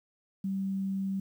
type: tone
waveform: sine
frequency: 193.7 Hz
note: G3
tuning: 20 cents flat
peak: -29 dBFS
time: 0.44-1.2 s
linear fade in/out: 5 ms
effects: 10-bit